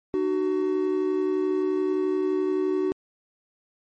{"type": "tone pair together", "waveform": "triangle", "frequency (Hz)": [302.9, 374.5], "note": ["D#4", "F#4"], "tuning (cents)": [-46, 21], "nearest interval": "major third", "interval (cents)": 367, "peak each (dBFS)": [-25, -21], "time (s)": [0.14, 2.92], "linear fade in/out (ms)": 0, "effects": ["MP3 32 kbps"]}